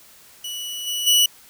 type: tone with level steps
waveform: sawtooth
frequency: 2946 Hz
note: F#7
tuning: 8 cents flat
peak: -25 / -20 / -10 dBFS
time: 0.44-1.26 s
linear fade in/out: 5 ms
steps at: 0.86 / 1.06 s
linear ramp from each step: 20 ms
effects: white hiss -49 dBFS RMS until 1.49 s